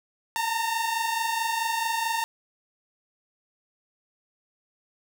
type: tone pair together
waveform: sawtooth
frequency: 895 / 919.6 Hz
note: A5 / A#5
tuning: +29 / -24 cents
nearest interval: unison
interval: 47 cents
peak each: -26 / -23 dBFS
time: 0.36-2.24 s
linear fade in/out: 0 ms
effects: none